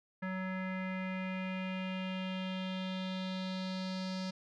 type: tone with low-pass filter sweep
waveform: square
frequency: 187.1 Hz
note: F#3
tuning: 20 cents sharp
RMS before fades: -38 dBFS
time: 0.22-4.31 s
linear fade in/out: 10 ms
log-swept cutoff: 1800 to 4900 Hz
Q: 3.7
effects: none